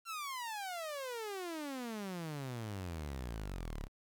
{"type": "exponential sweep", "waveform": "sawtooth", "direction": "down", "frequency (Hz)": [1385, 32.7], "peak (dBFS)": -36, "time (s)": [0.05, 3.89], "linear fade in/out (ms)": 50, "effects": ["11-bit"]}